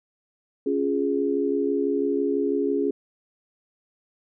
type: chord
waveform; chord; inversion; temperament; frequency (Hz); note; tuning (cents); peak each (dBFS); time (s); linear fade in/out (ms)
sine; Db major; none; equal; 277.2 / 349.2 / 415.3; Db4 / F4 / Ab4; 0 / 0 / 0; -25 / -28 / -24; 0.66-2.91; 5
effects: none